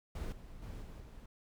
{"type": "noise with level steps", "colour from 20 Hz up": "brown", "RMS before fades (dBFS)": [-39, -51, -45, -48, -51], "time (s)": [0.15, 1.26], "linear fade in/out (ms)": 5, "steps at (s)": [0.32, 0.62, 0.82, 1], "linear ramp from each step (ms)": 5, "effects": []}